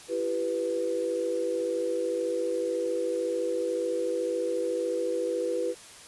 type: chord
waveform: sine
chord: E minor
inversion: none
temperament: equal with one note detuned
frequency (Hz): 338.1 / 392 / 493.9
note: E4 / G4 / B4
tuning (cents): +44 / 0 / 0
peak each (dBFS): -33 / -33 / -28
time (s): 0.08-5.75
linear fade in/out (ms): 50
effects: white hiss -48 dBFS RMS until 6.07 s + resampled to 24000 Hz